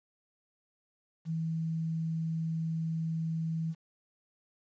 sine tone with quantisation, 162.2 Hz, E3, 28 cents flat, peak -30 dBFS, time 1.25-3.75 s, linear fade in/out 50 ms, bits 10, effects resampled to 16000 Hz

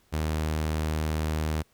sawtooth tone, 77.78 Hz, D#2, in tune, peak -22 dBFS, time 0.12-1.63 s, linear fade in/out 20 ms, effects pink hiss -65 dBFS RMS until 1.73 s

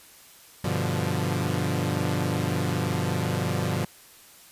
sawtooth chord, G dominant seventh, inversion none, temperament equal, 98 / 123.47 / 146.83 / 174.61 Hz, G2 / B2 / D3 / F3, 0 / 0 / 0 / 0 cents, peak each -26 dBFS, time 0.64-3.85 s, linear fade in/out 5 ms, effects white hiss -51 dBFS RMS until 4.51 s + resampled to 32000 Hz

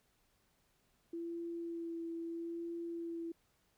sine tone with vibrato, 335.8 Hz, E4, 32 cents sharp, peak -39 dBFS, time 1.13-3.32 s, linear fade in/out 5 ms, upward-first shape sine, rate 0.77 Hz, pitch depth 16 cents each way, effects pink hiss -75 dBFS RMS until 3.77 s

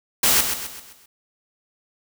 white noise with echo, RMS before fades -17 dBFS, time 0.23-0.41 s, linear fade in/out 5 ms, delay 130 ms, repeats 5, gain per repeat -7 dB, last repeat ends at 1.06 s, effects none

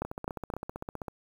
two click trains, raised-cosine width 1 ms, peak -17 / -22 dBFS, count 3 / 17, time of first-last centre 0.02-0.538 / 0.05-1.082 s, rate 3.86 / 15.5 Hz, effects 8-bit

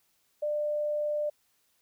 sine tone, 596 Hz, D5, 25 cents sharp, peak -27 dBFS, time 0.42-1.3 s, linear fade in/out 10 ms, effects white hiss -71 dBFS RMS until 1.81 s

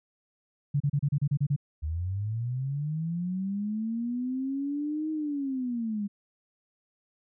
sine tone bursts, 142.9 Hz, D3, 47 cents flat, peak -22 dBFS, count 9, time 0.74-1.563 s, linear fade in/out 10 ms, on 63 ms, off 32 ms
sine linear two-way sweep, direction up then down, 73.42 to 314.7 to 198.8 Hz, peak -28 dBFS, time 1.82-6.08 s, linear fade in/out 20 ms, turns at 5.11 s
effects none

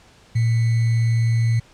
sine tone with sample-and-hold, 114.9 Hz, A#2, 25 cents flat, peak -15 dBFS, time 0.35-1.6 s, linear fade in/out 10 ms, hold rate 2100 Hz, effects pink hiss -51 dBFS RMS until 1.73 s + low-pass 7000 Hz 12 dB/octave

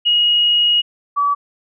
sine tone pair in turn, 2887 / 1145.7 Hz, F#7 / D6, -43 / -43 cents, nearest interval octave + major third, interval 1600 cents, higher first, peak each -11 / -13 dBFS, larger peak first, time 0.05-0.82 / 1.16-1.35 s, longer first, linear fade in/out 20 ms, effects none

